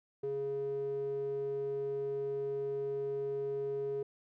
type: tone with band-pass filter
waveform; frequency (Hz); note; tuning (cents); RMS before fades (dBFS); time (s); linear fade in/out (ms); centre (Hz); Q
square; 138.59; C#3; 0; -36; 0.23-4.03; 5; 400; 6.9
effects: none